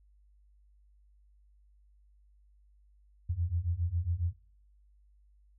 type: beating tone pair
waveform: sine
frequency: 82.41 / 89.71 Hz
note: E2 / F2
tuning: 0 / +47 cents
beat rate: 7.3 Hz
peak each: -33 / -31 dBFS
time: 3.29-4.33 s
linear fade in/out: 10 ms
effects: noise-tail reverb RT60 0.6 s tail -23 dB re dry + added 50 Hz sine -60 dBFS peak until 5.58 s